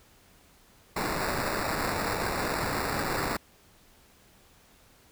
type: noise with sample-and-hold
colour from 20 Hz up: violet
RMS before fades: -30 dBFS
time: 0.96-3.37 s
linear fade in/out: 5 ms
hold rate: 3150 Hz
effects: pink hiss -59 dBFS RMS until 5.11 s